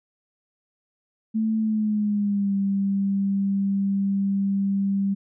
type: tone with pitch glide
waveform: sine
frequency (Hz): 220 to 197.13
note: A3 to G3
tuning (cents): 0 to +10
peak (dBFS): -20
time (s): 1.34-5.15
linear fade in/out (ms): 20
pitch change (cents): -190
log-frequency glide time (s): 1.58-2.55
effects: none